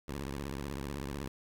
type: tone with vibrato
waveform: 10% pulse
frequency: 69.3 Hz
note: C#2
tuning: in tune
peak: -29 dBFS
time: 0.08-1.28 s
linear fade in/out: 5 ms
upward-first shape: triangle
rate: 16 Hz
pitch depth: 250 cents each way
effects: 11-bit